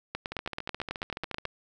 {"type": "two click trains", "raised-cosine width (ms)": 0.3, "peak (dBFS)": [-16, -19], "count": [13, 17], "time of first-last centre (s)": [[0.15, 1.453], [0.32, 1.455]], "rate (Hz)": [9.21, 14.1], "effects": []}